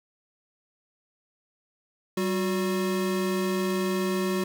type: tone pair together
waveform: square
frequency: 191.86 / 364.5 Hz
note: G3 / F#4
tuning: -37 / -26 cents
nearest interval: major seventh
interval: 1111 cents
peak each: -28 dBFS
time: 2.17-4.44 s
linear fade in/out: 5 ms
effects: 9-bit